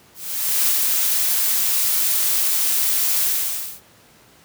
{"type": "noise with ADSR envelope", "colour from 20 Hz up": "blue", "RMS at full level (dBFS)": -17, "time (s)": [0.14, 3.81], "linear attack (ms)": 540, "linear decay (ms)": 48, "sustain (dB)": -2, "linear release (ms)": 550, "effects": ["pink hiss -51 dBFS RMS until 4.44 s", "high-pass 80 Hz 12 dB/octave"]}